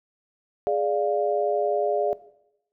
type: chord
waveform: sine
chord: D diminished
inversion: second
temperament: equal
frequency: 415.3 / 587.3 / 698.5 Hz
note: Ab4 / D5 / F5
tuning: 0 / 0 / 0 cents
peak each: -25 / -24 / -26 dBFS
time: 0.67-2.13 s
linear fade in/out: 0 ms
effects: noise-tail reverb RT60 0.8 s tail -17 dB re dry